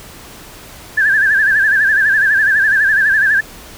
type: tone with vibrato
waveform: sine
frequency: 1660 Hz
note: G#6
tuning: 1 cent flat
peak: -9 dBFS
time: 0.97-3.41 s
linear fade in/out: 10 ms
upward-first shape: sine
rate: 12 Hz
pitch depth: 110 cents each way
effects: pink hiss -36 dBFS RMS until 3.77 s